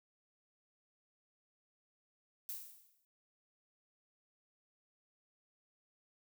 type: noise with exponential decay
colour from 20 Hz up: violet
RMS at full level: -41 dBFS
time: 2.49-3.05 s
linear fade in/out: 0 ms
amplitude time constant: 120 ms
effects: noise-tail reverb RT60 0.1 s tail -23 dB re dry